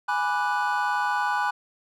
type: chord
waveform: triangle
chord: G# half-diminished seventh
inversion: none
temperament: equal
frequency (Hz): 830.6 / 987.8 / 1174.7 / 1480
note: G#5 / B5 / D6 / F#6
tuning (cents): 0 / 0 / 0 / 0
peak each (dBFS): -25 / -26 / -30 / -26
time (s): 0.08-1.51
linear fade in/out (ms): 10
effects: none